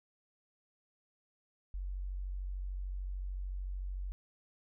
sine tone, 46.72 Hz, F#1, 18 cents sharp, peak -36 dBFS, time 1.74-4.12 s, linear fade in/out 0 ms, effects none

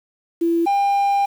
sine / triangle tone pair in turn, 336.4 / 800.1 Hz, E4 / G5, +35 / +35 cents, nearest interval octave + minor third, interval 1500 cents, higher second, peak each -15 / -13 dBFS, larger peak second, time 0.41-0.66 / 0.66-1.26 s, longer second, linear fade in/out 10 ms, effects 7-bit

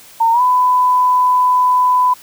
sine tone with pitch glide, 912 to 1000.3 Hz, A#5 to B5, -38 to +22 cents, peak -9 dBFS, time 0.2-2.14 s, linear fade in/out 10 ms, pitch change +160 cents, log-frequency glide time 0.32-0.41 s, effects white hiss -41 dBFS RMS until 2.22 s + high-pass 60 Hz 12 dB/octave

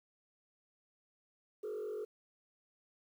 sine tone with frequency modulation, 427.2 Hz, G#4, 49 cents sharp, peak -36 dBFS, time 1.63-2.05 s, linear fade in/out 10 ms, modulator 46.5 Hz, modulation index 0.92, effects tanh soft clip ceiling -36 dBFS + 11-bit

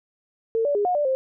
sine tone with pitch steps, 451.8 / 576 / 410.5 / 721 / 588 / 526 Hz, A4 / D5 / G#4 / F#5 / D5 / C5, +46 / -34 / -20 / -45 / +2 / +9 cents, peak -19 dBFS, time 0.55-1.15 s, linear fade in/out 0 ms, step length 100 ms, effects none

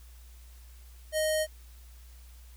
square tone with low-pass filter, 622.3 Hz, D#5, in tune, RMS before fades -28 dBFS, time 1.12-1.47 s, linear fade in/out 50 ms, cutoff 11000 Hz, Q 2.5, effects added 60 Hz sine -48 dBFS peak until 2.56 s + white hiss -60 dBFS RMS until 2.56 s

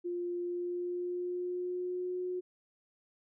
sine tone with pitch glide, 351 to 363 Hz, F4 to F#4, +9 to -33 cents, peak -33 dBFS, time 0.04-2.41 s, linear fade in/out 20 ms, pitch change +58 cents, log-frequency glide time 0.41-2.19 s, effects none

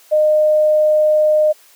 sine tone, 612 Hz, D#5, 29 cents flat, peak -9 dBFS, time 0.11-1.53 s, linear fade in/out 20 ms, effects white hiss -48 dBFS RMS until 1.75 s + high-pass 400 Hz 12 dB/octave

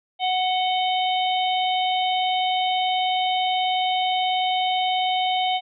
harmonic tone with a mistuned harmonic, 739 Hz, F#5, 2 cents flat, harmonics 1 / 3 / 4 / 5, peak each -21 / -31 / -27 / -30 dBFS, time 0.19-5.61 s, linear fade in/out 50 ms, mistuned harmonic 4, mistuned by +60 cents, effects none

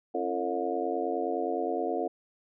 harmonic tone with a mistuned harmonic, 89.5 Hz, F2, 43 cents sharp, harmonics 3 / 4 / 5 / 6 / 7 / 8, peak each -37 / -34 / -33 / -37 / -37 / -33 dBFS, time 0.14-2.08 s, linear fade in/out 10 ms, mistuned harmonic 4, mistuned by -97 cents, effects none

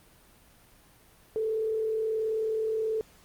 sine tone with frequency modulation, 440 Hz, A4, in tune, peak -26 dBFS, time 1.36-3.01 s, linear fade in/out 0 ms, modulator 38.7 Hz, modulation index 0.31, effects pink hiss -58 dBFS RMS until 3.24 s + Opus 32 kbps

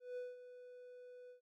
triangle tone with ADSR envelope, 495.9 Hz, B4, 7 cents sharp, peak -39 dBFS, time 0-1.41 s, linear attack 170 ms, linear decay 190 ms, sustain -12 dB, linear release 110 ms, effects none

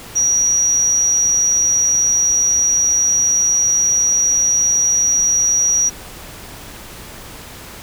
sine tone with amplitude modulation, 5770 Hz, F#8, 44 cents flat, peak -10 dBFS, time 0.15-5.9 s, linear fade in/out 20 ms, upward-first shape sine, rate 228 Hz, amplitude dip 40%, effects pink hiss -35 dBFS RMS until 7.82 s

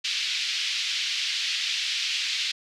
pink band-pass noise, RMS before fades -28 dBFS, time 0.04-2.52 s, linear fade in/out 10 ms, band 2500 to 5000 Hz, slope 24 dB/octave, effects none

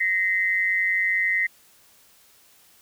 sine tone pair together, 1864.7 / 2054 Hz, A#6 / C7, 0 / -33 cents, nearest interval major second, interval 167 cents, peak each -23 / -22 dBFS, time 0-1.47 s, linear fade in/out 10 ms, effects white hiss -56 dBFS RMS until 2.81 s

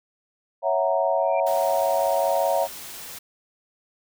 sine chord, F# dominant seventh, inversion second, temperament equal, 554.4 / 659.3 / 740 / 932.3 Hz, C#5 / E5 / F#5 / A#5, 0 / 0 / 0 / 0 cents, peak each -24 / -23 / -26 / -27 dBFS, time 0.62-2.68 s, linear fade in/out 50 ms
sine tone with exponential growth, 2370 Hz, D7, 15 cents sharp, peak -31 dBFS, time 1.17-1.4 s, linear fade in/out 2 ms, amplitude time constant 48 ms
white noise, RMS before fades -38 dBFS, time 1.46-3.19 s, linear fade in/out 10 ms
effects none

